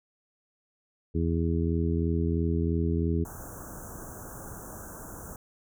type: harmonic tone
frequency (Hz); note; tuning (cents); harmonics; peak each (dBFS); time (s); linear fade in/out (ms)
83; E2; +12; 1 / 2 / 3 / 4 / 5; -27 / -30 / -32 / -33 / -34; 1.14-3.25; 20
type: band-stop noise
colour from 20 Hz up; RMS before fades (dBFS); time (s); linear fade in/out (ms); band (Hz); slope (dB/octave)
pink; -42; 3.25-5.36; 2; 1600 to 6000; 96
effects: none